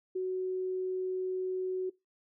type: tone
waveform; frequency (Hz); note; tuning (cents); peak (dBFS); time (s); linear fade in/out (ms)
sine; 371.7; F#4; +8; -30; 0.15-1.9; 10
effects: noise-tail reverb RT60 0.2 s tail -21 dB re dry